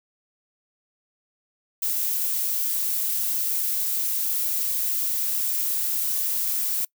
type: noise with high-pass filter sweep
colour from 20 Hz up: violet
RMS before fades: -25 dBFS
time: 1.82-6.85 s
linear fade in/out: 5 ms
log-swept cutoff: 270 to 810 Hz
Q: 2
effects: noise-tail reverb RT60 0.1 s tail -24 dB re dry